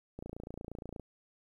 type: click train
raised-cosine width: 2 ms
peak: -29 dBFS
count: 24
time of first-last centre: 0.19-0.997 s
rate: 28.5 Hz
effects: 11-bit